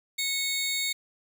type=tone pair together; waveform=25% pulse; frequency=2200 / 3736 Hz; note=C#7 / A#7; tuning=-14 / +3 cents; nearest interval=major sixth; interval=917 cents; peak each=-26 dBFS; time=0.18-0.93 s; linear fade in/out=10 ms; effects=none